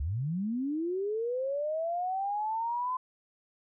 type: linear sweep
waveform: sine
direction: up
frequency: 61.74 to 1028 Hz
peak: -29 dBFS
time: 0-2.97 s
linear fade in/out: 5 ms
effects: none